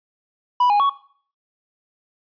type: tone with pitch steps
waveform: triangle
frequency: 985 / 823 / 1116 Hz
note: B5 / G#5 / C#6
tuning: -5 / -16 / +11 cents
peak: -12 dBFS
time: 0.6-0.897 s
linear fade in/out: 5 ms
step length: 99 ms
effects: noise-tail reverb RT60 0.5 s tail -17 dB re dry + resampled to 11025 Hz